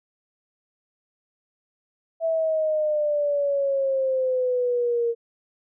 sine exponential sweep, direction down, 659.3 to 463.7 Hz, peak -20 dBFS, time 2.2-5.15 s, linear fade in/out 50 ms, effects none

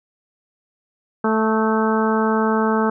harmonic tone with a mistuned harmonic, 220 Hz, A3, in tune, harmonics 1 / 2 / 3 / 4 / 5 / 6 / 7, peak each -19 / -21 / -28 / -24 / -27 / -26 / -29 dBFS, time 1.24-2.9 s, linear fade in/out 5 ms, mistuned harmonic 6, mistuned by -25 cents, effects none

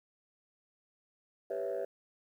sine chord, C# half-diminished seventh, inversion second, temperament equal, 392 / 493.9 / 554.4 / 659.3 Hz, G4 / B4 / C#5 / E5, 0 / 0 / 0 / 0 cents, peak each -38 / -37 / -37 / -38 dBFS, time 1.5-1.85 s, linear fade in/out 5 ms, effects tanh soft clip ceiling -28 dBFS + 11-bit

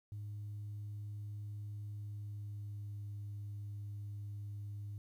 sine tone with pitch glide, 103.83 to 102.58 Hz, G#2 to G#2, 0 to -21 cents, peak -40 dBFS, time 0.12-4.98 s, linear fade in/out 0 ms, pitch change -21 cents, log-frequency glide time 1.89-3.09 s, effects tanh soft clip ceiling -39 dBFS + 12-bit

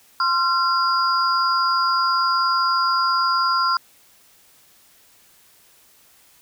sine tone cluster, 1049 / 1368 / 4861 Hz, C6 / F6 / D#8, +4 / -36 / -41 cents, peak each -21 / -19 / -25 dBFS, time 0.2-3.77 s, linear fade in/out 2 ms, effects white hiss -54 dBFS RMS until 6.41 s

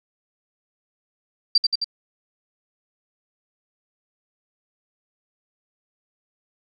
sine tone with echo, 4699 Hz, D8, in tune, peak -12 dBFS, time 1.55-1.58 s, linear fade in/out 5 ms, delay 88 ms, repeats 3, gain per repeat -3 dB, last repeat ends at 1.844 s, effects none

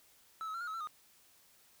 triangle tone with pitch steps, 1312 / 1281 / 1360 / 1422 / 1284 / 1342 / 1233 Hz, E6 / E6 / F6 / F6 / E6 / E6 / D#6, -9 / -50 / -46 / +31 / -46 / +31 / -16 cents, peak -36 dBFS, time 0.41-0.872 s, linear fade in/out 0 ms, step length 66 ms, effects white hiss -65 dBFS RMS until 1.8 s

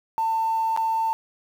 triangle tone with dropouts, 896 Hz, A5, 31 cents sharp, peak -17 dBFS, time 0.18-1.13 s, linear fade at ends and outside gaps 0 ms, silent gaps 0.764-0.774 s, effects tanh soft clip ceiling -18 dBFS + 8-bit

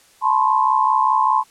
sine tone cluster, 873 / 1006 / 1071 Hz, A5 / B5 / C6, -14 / +32 / +40 cents, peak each -18 dBFS, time 0.21-1.44 s, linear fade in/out 50 ms, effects white hiss -52 dBFS RMS until 1.5 s + low-pass 10000 Hz 12 dB/octave

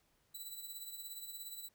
5% pulse tone with tremolo, 3970 Hz, B7, 8 cents sharp, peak -35 dBFS, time 0.34-1.69 s, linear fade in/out 10 ms, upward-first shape triangle, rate 17 Hz, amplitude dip 60%, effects pink hiss -75 dBFS RMS until 1.74 s

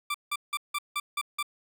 20% pulse tone bursts, 1174.7 Hz, D6, in tune, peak -23 dBFS, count 7, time 0.1-1.428 s, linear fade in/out 5 ms, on 44 ms, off 170 ms, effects none

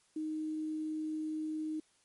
sine tone with quantisation, 311.1 Hz, D#4, in tune, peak -34 dBFS, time 0.16-1.8 s, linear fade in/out 5 ms, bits 10, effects white hiss -70 dBFS RMS until 2.04 s + MP3 48 kbps

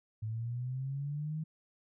sine linear sweep, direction up, 107.3 to 158.8 Hz, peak -34 dBFS, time 0.22-1.44 s, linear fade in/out 10 ms, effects none

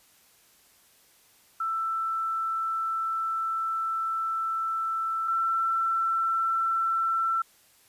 sine tone pair in turn, 1329 / 1340.6 Hz, E6 / E6, +14 / +29 cents, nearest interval unison, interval 15 cents, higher second, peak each -26 / -23 dBFS, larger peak second, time 1.6-5.28 / 5.28-7.42 s, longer first, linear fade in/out 5 ms, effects white hiss -60 dBFS RMS until 7.88 s + resampled to 32000 Hz

